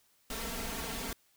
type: noise with comb filter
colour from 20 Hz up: pink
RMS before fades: -38 dBFS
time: 0.3-1.13 s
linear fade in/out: 2 ms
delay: 4.4 ms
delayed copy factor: +0.9
effects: white hiss -69 dBFS RMS until 1.36 s